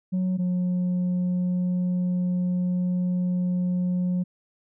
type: tone pair in turn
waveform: sine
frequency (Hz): 184.5 / 180.08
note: F#3 / F#3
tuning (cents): -5 / -47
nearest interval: unison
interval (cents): 42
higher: first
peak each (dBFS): -19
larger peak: neither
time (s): 0.12-0.38 / 0.38-4.24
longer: second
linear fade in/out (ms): 20
effects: tanh soft clip ceiling -21 dBFS